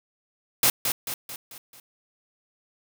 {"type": "noise with echo", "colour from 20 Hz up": "white", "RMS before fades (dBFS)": -19, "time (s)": [0.63, 0.7], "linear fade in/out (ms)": 2, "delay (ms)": 220, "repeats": 5, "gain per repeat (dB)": -6, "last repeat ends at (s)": 1.8, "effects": []}